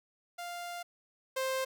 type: tone pair in turn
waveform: sawtooth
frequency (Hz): 698.5 / 525.6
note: F5 / C5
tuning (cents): 0 / +8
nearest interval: perfect fourth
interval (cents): 492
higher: first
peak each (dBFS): -35 / -27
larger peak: second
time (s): 0.38-0.83 / 1.36-1.65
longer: first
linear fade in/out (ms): 10
effects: none